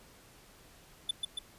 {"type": "tone with echo", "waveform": "square", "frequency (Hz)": 3502, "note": "A7", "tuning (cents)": -9, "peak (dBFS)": -28, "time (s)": [1.09, 1.11], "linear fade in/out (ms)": 5, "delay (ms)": 140, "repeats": 2, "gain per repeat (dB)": -3, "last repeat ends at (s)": 1.39, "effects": ["pink hiss -58 dBFS RMS until 1.58 s", "resampled to 32000 Hz"]}